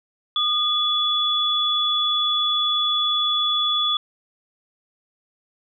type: tone pair together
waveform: sine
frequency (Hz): 1223 / 3423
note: D#6 / A7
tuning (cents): -30 / -48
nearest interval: octave + tritone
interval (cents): 1782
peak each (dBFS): -25 / -19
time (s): 0.36-3.97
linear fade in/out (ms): 2
effects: none